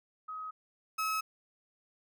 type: tone pair in turn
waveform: sine / 35% pulse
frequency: 1266 / 1286.6 Hz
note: D#6 / E6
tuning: +30 / -42 cents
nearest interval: unison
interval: 28 cents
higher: second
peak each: -38 / -29 dBFS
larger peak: second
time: 0.28-0.51 / 0.98-1.21 s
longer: neither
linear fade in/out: 10 ms
effects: none